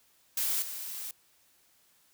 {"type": "noise with level steps", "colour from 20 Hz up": "blue", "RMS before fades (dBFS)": [-30, -39], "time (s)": [0.37, 1.11], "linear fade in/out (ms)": 2, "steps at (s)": 0.62, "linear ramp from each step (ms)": 2, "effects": ["white hiss -66 dBFS RMS until 2.13 s"]}